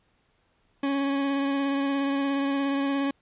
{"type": "tone with vibrato", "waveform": "40% pulse", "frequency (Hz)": 277.2, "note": "C#4", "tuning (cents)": 0, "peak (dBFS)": -23, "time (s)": [0.83, 3.11], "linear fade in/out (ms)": 5, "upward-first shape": "triangle", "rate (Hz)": 17, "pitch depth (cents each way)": 21, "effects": ["pink hiss -68 dBFS RMS until 3.21 s", "resampled to 8000 Hz"]}